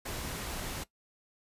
pink noise, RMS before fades -38 dBFS, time 0.05-0.84 s, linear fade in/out 10 ms, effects noise-tail reverb RT60 0.1 s tail -17 dB re dry + resampled to 32000 Hz

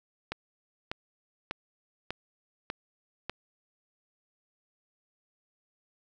click train, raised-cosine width 0.3 ms, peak -17 dBFS, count 6, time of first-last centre 0.32-3.296 s, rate 1.68 Hz, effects none

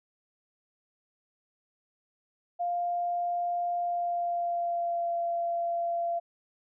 sine tone with pitch glide, 700 to 685.2 Hz, F5 to F5, +4 to -33 cents, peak -27 dBFS, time 2.59-6.2 s, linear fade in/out 20 ms, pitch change -37 cents, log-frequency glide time 3.78-5.16 s, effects none

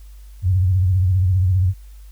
sine tone with vibrato, 92.5 Hz, F#2, in tune, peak -13 dBFS, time 0.42-1.74 s, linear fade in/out 50 ms, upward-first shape triangle, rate 15 Hz, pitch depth 120 cents each way, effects added 50 Hz sine -37 dBFS peak until 2.11 s + white hiss -56 dBFS RMS until 2.11 s

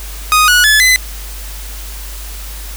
sawtooth tone with pitch steps, 1244.5 / 1463 / 1719.8 / 2022 Hz, D#6 / F#6 / A6 / B6, 0 / -20 / -40 / +40 cents, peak -3 dBFS, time 0.32-0.96 s, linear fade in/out 0 ms, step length 160 ms, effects added 50 Hz sine -25 dBFS peak until 2.76 s + white hiss -31 dBFS RMS until 2.76 s

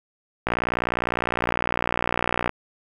click train, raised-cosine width 0.5 ms, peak -7 dBFS, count 122, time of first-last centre 0.47-2.493 s, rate 59.8 Hz, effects 7-bit

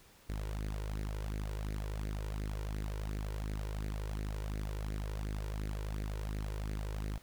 sawtooth tone with flanger, 51.91 Hz, G#1, in tune, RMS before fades -38 dBFS, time 0.29-7.18 s, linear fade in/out 5 ms, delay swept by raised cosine 0.45 to 2.15 ms, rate 2.8 Hz, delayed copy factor +0.7, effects pink hiss -61 dBFS RMS until 7.22 s

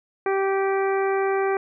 harmonic tone, 389.2 Hz, G4, 12 cents flat, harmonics 1 / 2 / 3 / 4 / 5 / 6, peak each -21 / -27 / -31 / -33 / -35 / -37 dBFS, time 0.26-1.57 s, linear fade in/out 2 ms, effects none

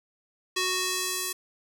square tone with band-pass filter sweep, 370 Hz, F#4, in tune, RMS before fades -29 dBFS, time 0.56-1.33 s, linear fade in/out 10 ms, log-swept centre 4400 to 11000 Hz, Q 0.74, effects none

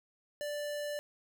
square tone, 587.3 Hz, D5, in tune, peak -36 dBFS, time 0.41-0.99 s, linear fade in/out 0 ms, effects none

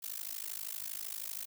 blue noise with amplitude modulation, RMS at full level -37 dBFS, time 0.02-1.46 s, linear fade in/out 20 ms, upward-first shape sine, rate 52.7 Hz, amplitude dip 100%, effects none

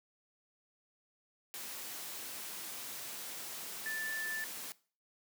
sine tone in noise, 1760 Hz, A6, in tune, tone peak -36 dBFS, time 3.86-4.44 s, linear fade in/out 0 ms, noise white, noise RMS -44 dBFS, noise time 1.54-4.72 s, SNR +5 dB, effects noise-tail reverb RT60 0.4 s tail -20 dB re dry + high-pass 150 Hz 12 dB/octave

